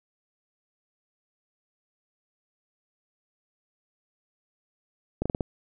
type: slowing click train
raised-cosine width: 2 ms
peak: -13 dBFS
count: 5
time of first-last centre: 5.22-5.408 s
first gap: 36 ms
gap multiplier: 1.18
effects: none